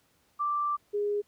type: tone pair in turn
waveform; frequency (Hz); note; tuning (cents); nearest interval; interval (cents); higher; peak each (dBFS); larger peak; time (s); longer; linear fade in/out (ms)
sine; 1174.7 / 411.9; D6 / G#4; 0 / -14; octave + tritone; 1814; first; -26 / -26; neither; 0.39-0.77 / 0.93-1.22; first; 20
effects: pink hiss -68 dBFS RMS until 1.27 s + high-pass 60 Hz 12 dB/octave